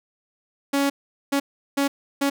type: tone bursts at uneven times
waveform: sawtooth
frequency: 279.5 Hz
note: C#4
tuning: 14 cents sharp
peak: -15 dBFS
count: 4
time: 0.73-0.9 / 1.32-1.4 / 1.77-1.88 / 2.21-2.3 s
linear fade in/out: 10 ms
effects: none